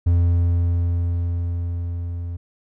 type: tone with level ramp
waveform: triangle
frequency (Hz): 86.3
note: F2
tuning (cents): -20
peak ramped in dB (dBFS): -11 to -24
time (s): 0.06-2.37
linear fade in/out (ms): 10
effects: none